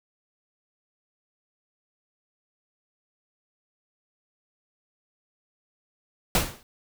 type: noise with exponential decay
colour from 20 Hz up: pink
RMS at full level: -18 dBFS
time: 6.35-6.63 s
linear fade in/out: 1 ms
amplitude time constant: 60 ms
effects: none